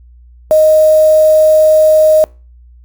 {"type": "tone with quantisation", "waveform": "sine", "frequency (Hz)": 622.3, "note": "D#5", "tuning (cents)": 0, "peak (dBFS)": -4, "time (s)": [0.51, 2.24], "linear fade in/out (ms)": 0, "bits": 4, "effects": ["added 60 Hz sine -37 dBFS peak until 2.84 s", "Opus 48 kbps"]}